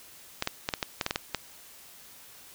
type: clicks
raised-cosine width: 0.2 ms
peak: -10 dBFS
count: 10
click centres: 0.424 / 0.474 / 0.689 / 0.738 / 0.828 / 1.012 / 1.064 / 1.109 / 1.159 / 1.347 s
effects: white hiss -51 dBFS RMS until 2.54 s